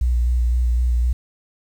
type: tone with vibrato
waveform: sine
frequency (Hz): 60.4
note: B1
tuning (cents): -38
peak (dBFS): -15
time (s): 0.01-1.13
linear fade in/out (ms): 5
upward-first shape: square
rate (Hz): 3.9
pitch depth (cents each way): 24
effects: 8-bit